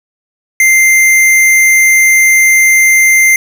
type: tone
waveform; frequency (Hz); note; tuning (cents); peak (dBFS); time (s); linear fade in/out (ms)
square; 2090; C7; -2; -5; 0.6-3.36; 2
effects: none